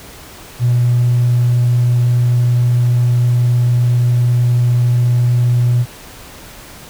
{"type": "tone with hard clipping", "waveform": "sine", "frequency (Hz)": 121.6, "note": "B2", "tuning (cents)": -26, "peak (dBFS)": -10, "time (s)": [0.59, 5.86], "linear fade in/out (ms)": 50, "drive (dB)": 1, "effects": ["pink hiss -36 dBFS RMS until 6.89 s"]}